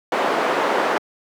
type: band-pass noise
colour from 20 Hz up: white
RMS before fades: -20 dBFS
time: 0.12-0.98 s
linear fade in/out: 2 ms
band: 310 to 1000 Hz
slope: 12 dB/octave
effects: high-pass 200 Hz 12 dB/octave